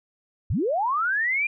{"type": "linear sweep", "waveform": "sine", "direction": "up", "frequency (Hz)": [57.5, 2432], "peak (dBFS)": -21, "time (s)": [0.5, 1.47], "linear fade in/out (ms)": 5, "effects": []}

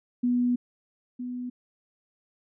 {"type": "tone pair in turn", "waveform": "sine", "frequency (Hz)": [245.1, 247.7], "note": ["B3", "B3"], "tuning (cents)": [-13, 5], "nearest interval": "unison", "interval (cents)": 18, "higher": "second", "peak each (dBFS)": [-21, -31], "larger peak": "first", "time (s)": [[0.23, 0.56], [1.19, 1.5]], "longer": "first", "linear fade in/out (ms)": 10, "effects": []}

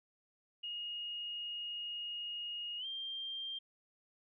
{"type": "tone with pitch glide", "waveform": "sine", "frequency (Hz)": [2866, 3180], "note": ["F7", "G7"], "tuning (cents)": [44, 24], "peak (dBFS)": -39, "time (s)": [0.63, 3.59], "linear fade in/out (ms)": 10, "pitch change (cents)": 180, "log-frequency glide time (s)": [2.78, 2.86], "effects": []}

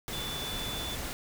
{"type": "tone in noise", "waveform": "sine", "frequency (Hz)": 3485, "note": "A7", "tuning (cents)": -17, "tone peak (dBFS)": -37, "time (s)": [0.13, 0.95], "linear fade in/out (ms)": 0, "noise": "pink", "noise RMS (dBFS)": -37, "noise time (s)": [0.08, 1.13], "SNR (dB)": -3, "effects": []}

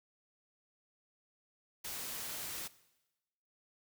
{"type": "noise", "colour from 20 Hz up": "white", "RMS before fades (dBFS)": -42, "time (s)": [1.84, 2.68], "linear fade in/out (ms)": 10, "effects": ["noise-tail reverb RT60 1.0 s tail -18 dB re dry"]}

